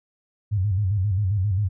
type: tone with vibrato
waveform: sine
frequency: 98.5 Hz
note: G2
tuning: 9 cents sharp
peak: -19 dBFS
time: 0.51-1.69 s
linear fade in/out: 20 ms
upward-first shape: square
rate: 7.5 Hz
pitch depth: 110 cents each way
effects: none